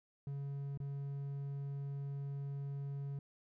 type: tone with dropouts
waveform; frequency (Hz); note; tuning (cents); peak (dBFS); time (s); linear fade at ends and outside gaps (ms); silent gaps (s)
triangle; 140; C#3; +18; -37; 0.27-3.19; 2; 0.775-0.801
effects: none